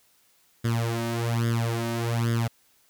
sawtooth tone with flanger, 116.3 Hz, A#2, 4 cents flat, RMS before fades -26 dBFS, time 0.64-2.48 s, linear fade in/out 10 ms, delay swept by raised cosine 0.59 to 3.29 ms, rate 1.2 Hz, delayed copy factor +0.9, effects white hiss -63 dBFS RMS until 2.89 s

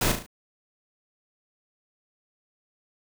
pink noise with echo, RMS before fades -24 dBFS, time 0.01-0.12 s, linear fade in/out 5 ms, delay 36 ms, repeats 4, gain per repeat -6 dB, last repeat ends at 0.264 s, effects none

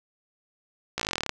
slowing click train, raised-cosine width 0.2 ms, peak -10 dBFS, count 15, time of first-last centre 0.98-1.294 s, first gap 16 ms, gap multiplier 1.05, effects none

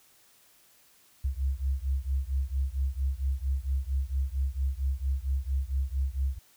sine beating tone pair, 65.41 / 69.81 Hz, C2 / C#2, 0 / +13 cents, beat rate 4.4 Hz, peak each -29 / -30 dBFS, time 1.24-6.39 s, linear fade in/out 10 ms, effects white hiss -61 dBFS RMS until 6.56 s

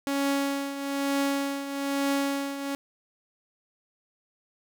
sawtooth tone with tremolo, 278.4 Hz, C#4, 8 cents sharp, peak -19 dBFS, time 0.07-2.75 s, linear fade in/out 0 ms, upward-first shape triangle, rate 1.1 Hz, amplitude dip 70%, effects none

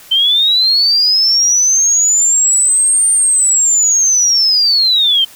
sine linear two-way sweep, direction up then down, 3078 to 8900 to 3078 Hz, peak -8 dBFS, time 0.11-5.25 s, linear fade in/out 10 ms, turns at 3.1 s, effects white hiss -39 dBFS RMS until 5.35 s

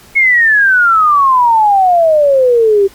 sine exponential sweep, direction down, 2200 to 385.6 Hz, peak -5 dBFS, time 0.15-2.88 s, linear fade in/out 20 ms, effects pink hiss -40 dBFS RMS until 2.94 s + MP3 96 kbps

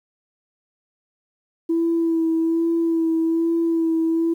sine tone with vibrato, 329.6 Hz, E4, in tune, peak -16 dBFS, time 1.69-4.34 s, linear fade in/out 10 ms, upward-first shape sine, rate 1.2 Hz, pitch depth 23 cents each way, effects tanh soft clip ceiling -13 dBFS + 9-bit

